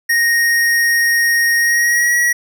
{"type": "tone with pitch glide", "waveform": "square", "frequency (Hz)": [1864.7, 1917.1], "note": ["A#6", "A#6"], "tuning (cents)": [0, 48], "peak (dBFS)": -12, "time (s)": [0.09, 2.33], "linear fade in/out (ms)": 10, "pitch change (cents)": 48, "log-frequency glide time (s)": [1.58, 2.16], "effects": []}